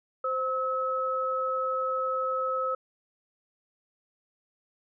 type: tone pair together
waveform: sine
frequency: 521 / 1291 Hz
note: C5 / E6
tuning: -7 / -37 cents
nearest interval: octave + major third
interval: 1570 cents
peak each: -30 / -28 dBFS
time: 0.24-2.75 s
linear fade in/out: 5 ms
effects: none